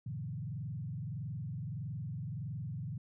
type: tone with frequency modulation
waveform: sine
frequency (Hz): 132.9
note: C3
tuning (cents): +27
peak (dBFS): -37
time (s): 0.06-2.98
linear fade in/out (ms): 5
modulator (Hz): 21.6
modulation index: 1.5
effects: none